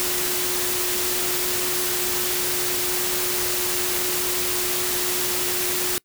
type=tone in noise; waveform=sine; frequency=361.2 Hz; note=F#4; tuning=42 cents flat; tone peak=-30 dBFS; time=0-5.98 s; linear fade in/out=0 ms; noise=white; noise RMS=-24 dBFS; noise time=0-5.98 s; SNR=-9 dB; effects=noise-tail reverb RT60 0.1 s tail -24 dB re dry